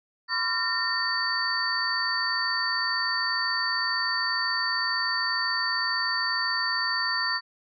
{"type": "tone cluster", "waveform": "sine", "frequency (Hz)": [1021, 1143, 1376, 1823, 4556], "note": ["C6", "D6", "F6", "A#6", "C#8"], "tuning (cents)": [-43, -47, -26, -39, 47], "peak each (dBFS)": [-33, -37, -33, -28, -28], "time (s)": [0.28, 7.41], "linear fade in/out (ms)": 50, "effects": []}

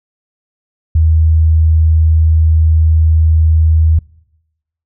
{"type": "tone", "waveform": "sine", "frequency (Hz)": 79.7, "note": "D#2", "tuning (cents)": 42, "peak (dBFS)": -6, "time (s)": [0.95, 3.99], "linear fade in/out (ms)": 5, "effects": ["noise-tail reverb RT60 0.9 s tail -24 dB re dry"]}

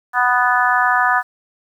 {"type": "harmonic tone", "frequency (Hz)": 247.5, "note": "B3", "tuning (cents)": 4, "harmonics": [3, 4, 5, 6, 7], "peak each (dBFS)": [-19, -19, -19, -19, -19], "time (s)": [0.13, 1.23], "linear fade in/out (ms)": 50, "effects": ["8-bit"]}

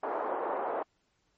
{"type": "band-pass noise", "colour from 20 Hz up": "white", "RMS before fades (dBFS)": -33, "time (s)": [0.03, 0.83], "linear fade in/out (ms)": 5, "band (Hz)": [370, 1000], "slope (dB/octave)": 24, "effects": ["pink hiss -74 dBFS RMS until 1.37 s", "MP3 32 kbps"]}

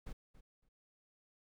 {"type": "noise with echo", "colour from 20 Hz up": "brown", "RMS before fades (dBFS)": -44, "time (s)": [0.06, 0.13], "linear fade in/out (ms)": 10, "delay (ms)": 280, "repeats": 2, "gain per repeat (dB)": -15, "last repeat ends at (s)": 0.69, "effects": []}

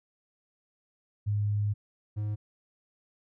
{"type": "tone pair in turn", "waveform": ["sine", "triangle"], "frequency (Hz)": [103.6, 105.29], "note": ["G#2", "G#2"], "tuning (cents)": [-4, 24], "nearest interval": "unison", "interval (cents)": 28, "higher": "second", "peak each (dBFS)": [-25, -27], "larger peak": "first", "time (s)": [[1.26, 1.74], [2.16, 2.36]], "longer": "first", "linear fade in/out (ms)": 20, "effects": []}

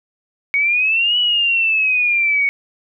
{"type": "exponential two-way sweep", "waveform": "sine", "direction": "up then down", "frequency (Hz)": [2222, 2960, 2222], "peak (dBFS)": -13, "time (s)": [0.54, 2.49], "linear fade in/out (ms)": 0, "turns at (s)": 1.18, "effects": []}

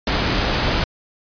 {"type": "noise", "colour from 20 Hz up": "pink", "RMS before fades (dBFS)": -19, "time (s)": [0.07, 0.84], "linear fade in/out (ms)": 2, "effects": ["resampled to 11025 Hz"]}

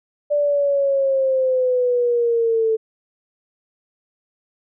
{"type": "linear sweep", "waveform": "sine", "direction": "down", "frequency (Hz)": [588, 440], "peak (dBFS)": -15, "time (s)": [0.3, 2.77], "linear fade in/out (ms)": 20, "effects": []}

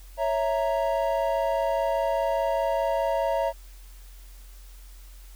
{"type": "chord", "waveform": "triangle", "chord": "A# diminished", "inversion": "first", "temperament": "equal", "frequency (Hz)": [554.4, 659.3, 932.3], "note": ["C#5", "E5", "A#5"], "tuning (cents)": [0, 0, 0], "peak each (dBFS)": [-25, -24, -27], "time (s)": [0.17, 3.53], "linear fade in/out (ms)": 50, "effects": ["added 44 Hz sine -43 dBFS peak until 5.35 s", "white hiss -55 dBFS RMS until 5.35 s"]}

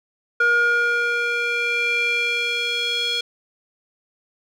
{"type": "tone with band-pass filter sweep", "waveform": "square", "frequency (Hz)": 474.8, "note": "A#4", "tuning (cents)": 32, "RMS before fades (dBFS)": -21, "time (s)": [0.4, 3.21], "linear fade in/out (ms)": 5, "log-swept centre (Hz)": [1400, 3500], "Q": 3.8, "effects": []}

